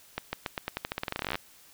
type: accelerating click train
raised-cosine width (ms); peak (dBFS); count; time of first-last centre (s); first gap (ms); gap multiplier
0.3; -14; 23; 0.18-1.355; 150; 0.88
effects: white hiss -56 dBFS RMS until 1.73 s